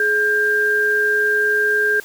sine tone pair together, 422.2 / 1594 Hz, G#4 / G6, +29 / +28 cents, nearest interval octave + major seventh, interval 2299 cents, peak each -21 / -15 dBFS, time 0-2 s, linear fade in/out 2 ms, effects white hiss -41 dBFS RMS until 2.04 s

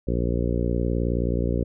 harmonic tone, 59.1 Hz, A#1, 24 cents sharp, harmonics 1 / 2 / 3 / 4 / 5 / 6 / 7 / 8 / 9, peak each -25 / -28 / -30 / -31 / -32 / -33 / -33 / -34 / -35 dBFS, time 0.07-1.64 s, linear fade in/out 10 ms, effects none

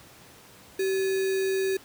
sine tone with sample-and-hold, 383.2 Hz, G4, 39 cents flat, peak -23 dBFS, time 0.79-1.77 s, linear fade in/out 5 ms, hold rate 2100 Hz, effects pink hiss -51 dBFS RMS until 1.84 s + high-pass 80 Hz 12 dB/octave

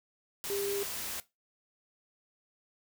sine tone in noise, 400.7 Hz, G4, 38 cents sharp, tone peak -32 dBFS, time 0.5-0.83 s, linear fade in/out 0 ms, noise white, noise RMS -38 dBFS, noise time 0.44-1.2 s, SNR +3 dB, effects noise-tail reverb RT60 0.2 s tail -17 dB re dry

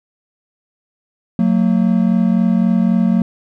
triangle tone pair together, 183.7 / 227.5 Hz, F#3 / A#3, -12 / -42 cents, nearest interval major third, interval 370 cents, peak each -12 dBFS, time 1.39-3.22 s, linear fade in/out 2 ms, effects none

